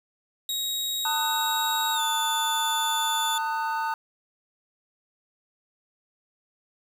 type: tone with pitch glide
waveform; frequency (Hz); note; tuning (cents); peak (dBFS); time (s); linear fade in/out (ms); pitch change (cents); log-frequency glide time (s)
sawtooth; 3794 to 3499; A#7 to A7; +30 to -10; -24; 0.49-3.38; 2; -140; 1.94-2.01
type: chord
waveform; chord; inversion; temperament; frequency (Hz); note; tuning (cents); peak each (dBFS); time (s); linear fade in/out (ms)
triangle; D# diminished; second; just; 896 / 1244.5 / 1493.4; A5 / D#6 / F#6; +31 / 0 / +16; -25 / -31 / -31; 1.05-3.94; 2
effects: 8-bit